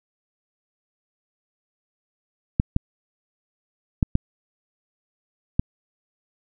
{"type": "clicks", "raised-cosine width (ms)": 5, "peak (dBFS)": -5, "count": 5, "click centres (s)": [2.599, 2.764, 4.028, 4.154, 5.595], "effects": []}